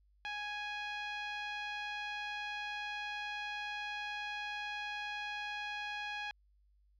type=tone with low-pass filter; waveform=10% pulse; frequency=830.6 Hz; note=G#5; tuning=in tune; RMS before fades=-41 dBFS; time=0.25-6.31 s; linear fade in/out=0 ms; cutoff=2700 Hz; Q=1.1; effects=added 50 Hz sine -66 dBFS peak until 6.99 s